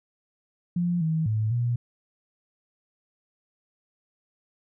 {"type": "tone with pitch steps", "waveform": "sine", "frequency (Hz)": [174.7, 159.9, 108.7, 120.1], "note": ["F3", "D#3", "A2", "B2"], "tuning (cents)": [1, 48, -21, -48], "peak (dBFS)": -22, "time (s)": [0.76, 1.76], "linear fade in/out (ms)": 5, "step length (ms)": 250, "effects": []}